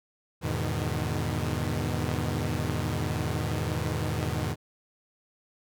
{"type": "chord", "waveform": "sawtooth", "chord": "E major seventh", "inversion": "none", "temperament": "equal with one note detuned", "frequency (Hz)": [82.41, 103.83, 123.47, 152.8], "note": ["E2", "G#2", "B2", "D#3"], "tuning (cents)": [0, 0, 0, -31], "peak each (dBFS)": -29, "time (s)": [0.41, 4.56], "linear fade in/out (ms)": 50, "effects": []}